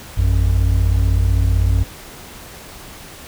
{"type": "tone pair together", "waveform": "triangle", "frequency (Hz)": [55.16, 91], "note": ["A1", "F#2"], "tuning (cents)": [5, -28], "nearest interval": "major sixth", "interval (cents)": 867, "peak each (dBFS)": -13, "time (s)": [0.17, 1.84], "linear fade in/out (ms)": 10, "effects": ["pink hiss -37 dBFS RMS until 3.27 s"]}